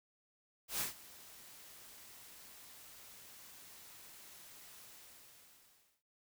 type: noise with ADSR envelope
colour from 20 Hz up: white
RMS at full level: -36 dBFS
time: 0.68-6.03 s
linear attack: 120 ms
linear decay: 130 ms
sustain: -20 dB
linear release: 1200 ms
effects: noise-tail reverb RT60 0.1 s tail -22 dB re dry